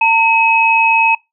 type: tone pair together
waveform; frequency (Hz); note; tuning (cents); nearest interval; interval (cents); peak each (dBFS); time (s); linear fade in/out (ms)
sine; 906.9 / 2557; A#5 / D#7; -48 / +47; octave + tritone; 1795; -11; 0.01-1.15; 5
effects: noise-tail reverb RT60 0.2 s tail -24 dB re dry